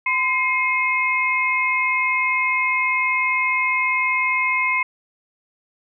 sine tone cluster, 1021 / 2140 / 2545 Hz, C6 / C7 / D#7, -43 / +38 / +39 cents, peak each -23 / -19 / -26 dBFS, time 0.06-4.83 s, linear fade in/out 5 ms, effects none

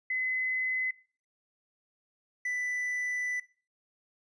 sine / triangle tone pair in turn, 2030 / 1987.1 Hz, B6 / B6, +47 / +10 cents, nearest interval unison, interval 37 cents, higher first, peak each -28 dBFS, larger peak neither, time 0.1-0.91 / 2.45-3.4 s, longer second, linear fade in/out 5 ms, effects noise-tail reverb RT60 0.4 s tail -20 dB re dry + resampled to 22050 Hz

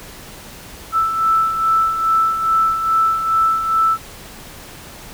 sine beating tone pair, 1318.5 / 1320.9 Hz, E6 / E6, 0 / +3 cents, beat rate 2.4 Hz, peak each -22 / -14 dBFS, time 0.92-3.98 s, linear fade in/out 50 ms, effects pink hiss -37 dBFS RMS until 5.13 s

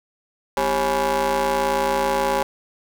25% pulse ring-modulated tone, 146.83 Hz, D3, in tune, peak -12 dBFS, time 0.57-2.43 s, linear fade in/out 2 ms, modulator 690 Hz, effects none

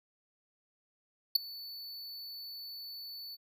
square tone with ADSR envelope, 4476 Hz, C#8, 16 cents sharp, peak -19 dBFS, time 1.35-3.37 s, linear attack 8 ms, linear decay 8 ms, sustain -24 dB, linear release 32 ms, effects none

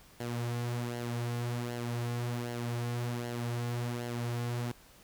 sawtooth tone with flanger, 119.8 Hz, A#2, 48 cents sharp, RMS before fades -35 dBFS, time 0.2-4.72 s, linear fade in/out 5 ms, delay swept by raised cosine 0.81 to 5.21 ms, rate 1.3 Hz, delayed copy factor -0.55, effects pink hiss -58 dBFS RMS until 5.03 s

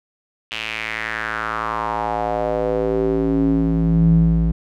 square tone with band-pass filter sweep, 55.4 Hz, A1, 13 cents sharp, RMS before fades -19 dBFS, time 0.51-4.52 s, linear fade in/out 10 ms, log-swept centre 2900 to 120 Hz, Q 3.7, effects none

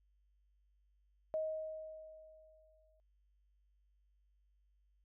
sine tone with exponential decay, 629 Hz, D#5, 19 cents sharp, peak -33 dBFS, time 1.34-3 s, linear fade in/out 0 ms, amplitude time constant 360 ms, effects added 50 Hz sine -70 dBFS peak until 5.04 s

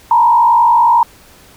sine tone with frequency modulation, 942 Hz, A#5, 18 cents sharp, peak -6 dBFS, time 0.11-1.03 s, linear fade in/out 2 ms, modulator 51 Hz, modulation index 0.93, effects pink hiss -43 dBFS RMS until 1.56 s

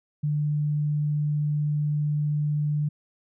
sine tone, 148.7 Hz, D3, 22 cents sharp, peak -22 dBFS, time 0.23-2.89 s, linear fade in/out 10 ms, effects none

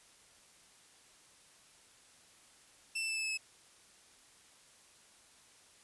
sawtooth tone with pitch steps, 2673 / 2656 / 2639 / 2623 / 2606 / 2589 Hz, E7 / E7 / E7 / E7 / E7 / E7, +23 / +12 / +1 / -9 / -20 / -32 cents, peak -31 dBFS, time 2.95-3.376 s, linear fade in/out 10 ms, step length 71 ms, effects white hiss -62 dBFS RMS until 5.83 s + resampled to 24000 Hz

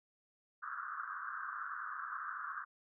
pink band-pass noise, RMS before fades -43 dBFS, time 0.62-2.65 s, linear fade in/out 20 ms, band 1100 to 1600 Hz, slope 96 dB/octave, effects none

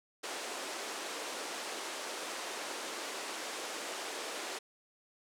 pink band-pass noise, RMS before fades -41 dBFS, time 0.23-4.59 s, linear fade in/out 10 ms, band 340 to 9500 Hz, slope 24 dB/octave, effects none

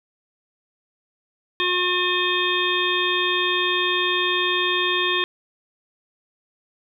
harmonic tone, 360 Hz, F#4, 47 cents flat, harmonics 1 / 3 / 5 / 7 / 9 / 10, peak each -26 / -26 / -26 / -26 / -26 / -26 dBFS, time 1.6-5.24 s, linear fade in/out 0 ms, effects 9-bit

